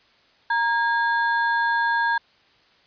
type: ring-modulated tone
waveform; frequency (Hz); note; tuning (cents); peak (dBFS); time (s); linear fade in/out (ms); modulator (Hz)
triangle; 1281; E6; -50; -14; 0.5-2.18; 5; 349
effects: white hiss -58 dBFS RMS until 2.86 s + resampled to 11025 Hz